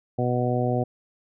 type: harmonic tone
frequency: 123.47 Hz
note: B2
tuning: in tune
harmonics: 1 / 2 / 3 / 4 / 5 / 6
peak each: -25 / -28 / -30 / -29 / -30 / -30 dBFS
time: 0.18-0.84 s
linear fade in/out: 10 ms
effects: none